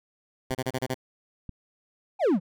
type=tone bursts; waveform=10% pulse; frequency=129.6 Hz; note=C3; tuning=16 cents flat; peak=-18 dBFS; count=6; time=0.5-0.944 s; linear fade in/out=10 ms; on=49 ms; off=30 ms
type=clicks; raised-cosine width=5 ms; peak=-25 dBFS; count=2; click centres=0.511 / 1.493 s
type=exponential sweep; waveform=triangle; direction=down; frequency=869 to 155.9 Hz; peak=-17 dBFS; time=2.19-2.4 s; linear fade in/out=50 ms
effects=none